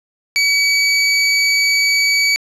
25% pulse tone, 2276 Hz, C#7, 45 cents sharp, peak -8 dBFS, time 0.36-2.36 s, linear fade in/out 0 ms, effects resampled to 24000 Hz + 7-bit

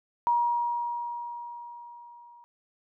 sine tone with level ramp, 952 Hz, A#5, 36 cents sharp, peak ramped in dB -20 to -50 dBFS, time 0.27-2.44 s, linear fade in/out 0 ms, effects none

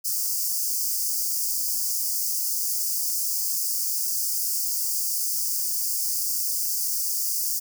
white high-pass noise, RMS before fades -26 dBFS, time 0.04-7.6 s, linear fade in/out 20 ms, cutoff 4700 Hz, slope 96 dB/octave, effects none

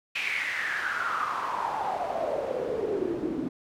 pink noise with band-pass filter sweep, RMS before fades -30 dBFS, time 0.15-3.49 s, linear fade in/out 10 ms, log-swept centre 2500 to 280 Hz, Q 7, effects none

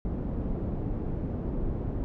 pink low-pass noise, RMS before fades -31 dBFS, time 0.05-2.04 s, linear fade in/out 0 ms, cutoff 370 Hz, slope 12 dB/octave, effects none

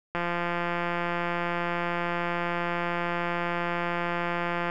click train, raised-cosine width 0.5 ms, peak -14 dBFS, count 788, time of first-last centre 0.15-4.699 s, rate 173 Hz, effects none

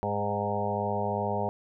harmonic tone with a mistuned harmonic, 102.6 Hz, G#2, 21 cents flat, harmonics 1 / 2 / 4 / 5 / 6 / 7 / 8 / 9, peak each -35 / -35 / -35 / -35 / -35 / -35 / -35 / -35 dBFS, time 0.03-1.49 s, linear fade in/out 0 ms, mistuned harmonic 7, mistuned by +19 cents, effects none

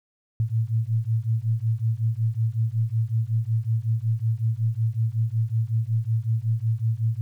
sine beating tone pair, 110 / 115.4 Hz, A2 / A#2, 0 / -17 cents, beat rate 5.4 Hz, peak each -24 / -24 dBFS, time 0.4-7.21 s, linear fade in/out 0 ms, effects 10-bit

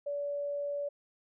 sine tone, 574 Hz, D5, 40 cents flat, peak -32 dBFS, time 0.06-0.89 s, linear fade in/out 10 ms, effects none

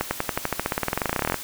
accelerating click train, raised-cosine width 0.5 ms, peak -7 dBFS, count 27, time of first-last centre 0.01-1.343 s, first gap 100 ms, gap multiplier 0.94, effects white hiss -36 dBFS RMS until 1.43 s

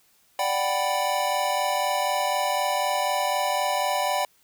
square chord, G major seventh, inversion second, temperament equal, 587.3 / 740 / 784 / 987.8 Hz, D5 / F#5 / G5 / B5, 0 / 0 / 0 / 0 cents, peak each -29 dBFS, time 0.39-4.25 s, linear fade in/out 2 ms, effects white hiss -62 dBFS RMS until 4.43 s

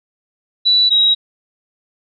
sine tone pair in turn, 3951 / 3832 Hz, B7 / A#7, 0 / +47 cents, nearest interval minor second, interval 53 cents, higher first, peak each -9 dBFS, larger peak neither, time 0.65-0.9 / 0.9-1.15 s, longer neither, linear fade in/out 20 ms, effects none

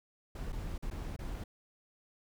brown noise with dropouts, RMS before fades -39 dBFS, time 0.35-1.44 s, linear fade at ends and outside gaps 5 ms, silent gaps 0.523-0.527 / 0.78-0.824 / 0.902-0.91 / 1.164-1.189 s, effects none

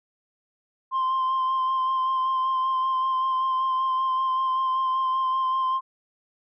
sine tone with vibrato, 1046.5 Hz, C6, in tune, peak -19 dBFS, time 0.91-5.81 s, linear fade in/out 50 ms, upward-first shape sine, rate 5.2 Hz, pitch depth 17 cents each way, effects tanh soft clip ceiling -20 dBFS

